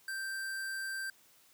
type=tone; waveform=square; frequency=1568 Hz; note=G6; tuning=in tune; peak=-37 dBFS; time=0.08-1.1 s; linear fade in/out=2 ms; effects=white hiss -64 dBFS RMS until 1.53 s + high-pass 60 Hz 12 dB/octave